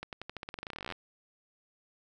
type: accelerating click train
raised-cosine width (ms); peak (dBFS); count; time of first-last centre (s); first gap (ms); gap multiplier
0.3; -23; 24; 0.03-0.923; 98; 0.9
effects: none